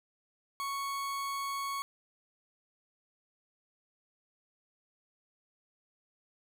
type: tone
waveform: 40% pulse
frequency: 1108.7 Hz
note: C#6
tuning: in tune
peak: -33 dBFS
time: 0.6-1.82 s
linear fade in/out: 0 ms
effects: none